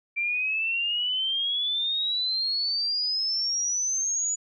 sine exponential sweep, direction up, 2349 to 6930 Hz, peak -24 dBFS, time 0.16-4.36 s, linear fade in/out 20 ms, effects none

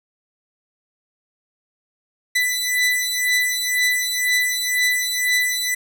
sawtooth beating tone pair, 1989 / 1991 Hz, B6 / B6, +12 / +14 cents, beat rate 2 Hz, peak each -18 / -17 dBFS, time 2.35-5.75 s, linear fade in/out 10 ms, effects none

